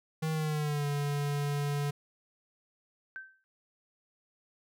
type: tone with pitch glide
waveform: square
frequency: 158.1 to 144.14 Hz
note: D#3 to D3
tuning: +28 to -32 cents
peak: -30 dBFS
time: 0.22-1.91 s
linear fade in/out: 10 ms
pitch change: -160 cents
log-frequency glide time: 0.32-0.86 s
type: tone with exponential decay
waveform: sine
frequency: 1549 Hz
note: G6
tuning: 21 cents flat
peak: -36 dBFS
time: 3.16-3.44 s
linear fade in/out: 0 ms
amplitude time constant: 59 ms
effects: none